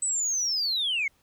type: linear sweep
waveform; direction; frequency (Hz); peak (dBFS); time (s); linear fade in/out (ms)
sine; down; 8150 to 2103; -23; 0.02-1.08; 5
effects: tanh soft clip ceiling -21 dBFS + pink hiss -66 dBFS RMS until 1.22 s